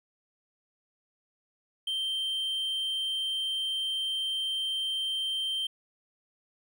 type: tone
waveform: triangle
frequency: 3136 Hz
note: G7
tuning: in tune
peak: -27 dBFS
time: 1.87-5.67 s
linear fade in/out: 5 ms
effects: none